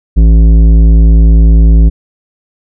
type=tone with tanh clipping; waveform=sine; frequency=55 Hz; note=A1; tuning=in tune; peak=-3 dBFS; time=0.16-1.9 s; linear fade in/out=20 ms; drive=12 dB; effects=none